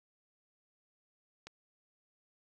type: click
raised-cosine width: 0.2 ms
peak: -29 dBFS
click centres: 1.47 s
effects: none